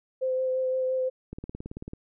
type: tone with vibrato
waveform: sine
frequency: 517 Hz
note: C5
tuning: 21 cents flat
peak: -24 dBFS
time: 0.21-1.1 s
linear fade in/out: 20 ms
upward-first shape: sine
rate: 5.8 Hz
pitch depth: 12 cents each way
type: click train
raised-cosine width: 3 ms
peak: -24 dBFS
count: 12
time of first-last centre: 1.33-1.934 s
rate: 18.2 Hz
effects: none